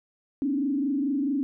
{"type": "tone with frequency modulation", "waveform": "sine", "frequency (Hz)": 278.3, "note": "C#4", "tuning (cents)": 7, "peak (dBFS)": -23, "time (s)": [0.42, 1.43], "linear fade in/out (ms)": 0, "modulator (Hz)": 24.6, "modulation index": 1, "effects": []}